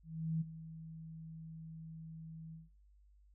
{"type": "tone with ADSR envelope", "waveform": "sine", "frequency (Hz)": 161, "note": "E3", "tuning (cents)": -41, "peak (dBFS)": -32, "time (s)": [0.03, 2.69], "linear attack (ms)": 380, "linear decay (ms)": 16, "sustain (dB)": -15, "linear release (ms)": 160, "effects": ["noise-tail reverb RT60 0.4 s tail -18 dB re dry", "added 50 Hz sine -62 dBFS peak until 3.34 s"]}